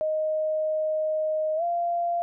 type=tone with pitch glide; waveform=sine; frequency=622.3 to 690.5 Hz; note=D#5 to F5; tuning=0 to -20 cents; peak=-23 dBFS; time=0.01-2.22 s; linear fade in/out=0 ms; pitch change=+180 cents; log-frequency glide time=1.56-1.63 s; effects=none